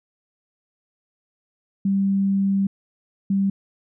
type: tone pair in turn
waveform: sine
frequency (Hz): 196 / 196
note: G3 / G3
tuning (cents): 0 / 0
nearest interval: unison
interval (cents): 0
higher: neither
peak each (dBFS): -17 / -17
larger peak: neither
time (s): 1.85-2.67 / 3.3-3.5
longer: first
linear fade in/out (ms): 5
effects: none

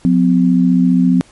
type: tone pair together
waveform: sine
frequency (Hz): 180 / 254.9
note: F#3 / C4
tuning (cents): -47 / -45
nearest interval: tritone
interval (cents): 602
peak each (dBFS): -11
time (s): 0.05-1.21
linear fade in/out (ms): 0
effects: pink hiss -47 dBFS RMS until 1.31 s + MP3 48 kbps

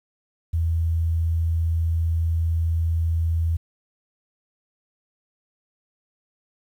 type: tone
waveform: sine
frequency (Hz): 82.41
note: E2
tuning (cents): 0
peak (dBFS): -19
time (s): 0.53-3.57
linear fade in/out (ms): 10
effects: 9-bit

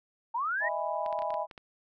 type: linear sweep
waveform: sine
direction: up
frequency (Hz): 880 to 1940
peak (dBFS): -28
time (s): 0.34-0.69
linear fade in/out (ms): 10
type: chord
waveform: sine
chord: E major seventh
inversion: third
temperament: just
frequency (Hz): 618.1 / 659.3 / 824.1 / 988.9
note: D#5 / E5 / G#5 / B5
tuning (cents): -12 / 0 / -14 / +2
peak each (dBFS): -35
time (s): 0.6-1.47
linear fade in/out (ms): 50
type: clicks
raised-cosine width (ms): 0.3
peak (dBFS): -29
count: 8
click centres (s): 1.062 / 1.127 / 1.19 / 1.221 / 1.305 / 1.341 / 1.512 / 1.578
effects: none

